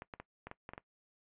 clicks, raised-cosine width 0.5 ms, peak -29 dBFS, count 8, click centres 0.021 / 0.138 / 0.2 / 0.47 / 0.514 / 0.691 / 0.735 / 0.779 s, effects noise-tail reverb RT60 0.1 s tail -19 dB re dry + resampled to 8000 Hz

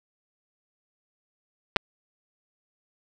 clicks, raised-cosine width 0.3 ms, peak -4 dBFS, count 2, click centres 1.762 / 1.767 s, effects none

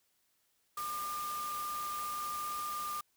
sine tone in noise, 1200 Hz, D6, 37 cents sharp, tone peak -36 dBFS, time 0.77-3.01 s, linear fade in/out 5 ms, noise white, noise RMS -45 dBFS, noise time 0.77-3.01 s, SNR +6 dB, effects white hiss -75 dBFS RMS until 3.16 s

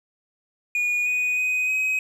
triangle tone with pitch steps, 2448 / 2475 / 2502 / 2530 Hz, D#7 / D#7 / D#7 / D#7, -29 / -10 / +9 / +28 cents, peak -19 dBFS, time 0.75-1.99 s, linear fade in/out 2 ms, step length 310 ms, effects none

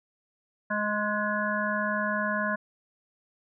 harmonic tone with a mistuned harmonic, 209 Hz, G#3, 11 cents sharp, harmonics 1 / 3 / 5 / 7 / 8, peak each -32 / -32 / -32 / -32 / -32 dBFS, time 0.7-2.56 s, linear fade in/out 10 ms, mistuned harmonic 8, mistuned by +16 cents, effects none

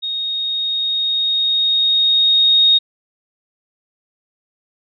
sine tone with level ramp, 3729 Hz, A#7, in tune, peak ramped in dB -20 to -8 dBFS, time 0.02-2.79 s, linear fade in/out 20 ms, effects none

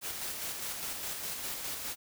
white noise with tremolo, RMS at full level -37 dBFS, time 0.01-1.96 s, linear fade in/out 50 ms, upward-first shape square, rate 4.9 Hz, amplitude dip 30%, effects none

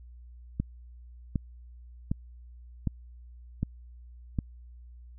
click train, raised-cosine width 5 ms, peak -15 dBFS, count 6, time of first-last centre 0.6-4.388 s, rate 1.32 Hz, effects added 60 Hz sine -46 dBFS peak until 5.18 s

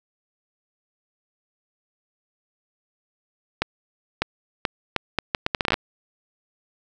accelerating click train, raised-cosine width 0.3 ms, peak -4 dBFS, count 15, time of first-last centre 3.62-5.741 s, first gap 600 ms, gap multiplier 0.72, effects none

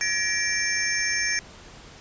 sine tone cluster, 1702 / 1894 / 2327 / 5410 / 6340 Hz, G#6 / A#6 / D7 / E8 / G8, +42 / +27 / -17 / +44 / +19 cents, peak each -29 dBFS, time 0.01-1.39 s, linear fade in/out 0 ms, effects pink hiss -46 dBFS RMS until 2 s + resampled to 16000 Hz

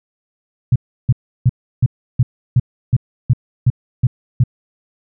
sine tone bursts, 123.47 Hz, B2, in tune, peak -7 dBFS, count 11, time 0.72-4.438 s, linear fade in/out 5 ms, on 38 ms, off 330 ms, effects none

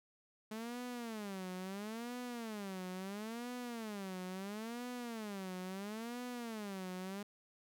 sawtooth tone with vibrato, 212.8 Hz, G#3, 42 cents sharp, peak -38 dBFS, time 0.51-7.23 s, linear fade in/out 5 ms, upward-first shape sine, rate 0.74 Hz, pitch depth 260 cents each way, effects none

